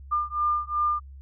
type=beating tone pair; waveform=sine; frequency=1200 / 1202.7 Hz; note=D6 / D6; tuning=+37 / +41 cents; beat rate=2.7 Hz; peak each=-26 dBFS; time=0.11-1 s; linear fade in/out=20 ms; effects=added 68 Hz sine -41 dBFS peak until 1.21 s